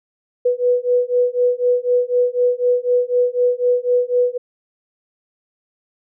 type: beating tone pair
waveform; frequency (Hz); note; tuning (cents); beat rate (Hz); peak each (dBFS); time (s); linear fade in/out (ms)
sine; 490.4 / 494.4; B4 / B4; -12 / +2; 4; -17; 0.45-4.38; 10
effects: none